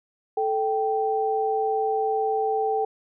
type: tone pair together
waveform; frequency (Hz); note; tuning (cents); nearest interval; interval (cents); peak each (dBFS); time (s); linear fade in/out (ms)
sine; 437.9 / 780.2; A4 / G5; -8 / -8; minor seventh; 1000; -24 / -24; 0.37-2.85; 5
effects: none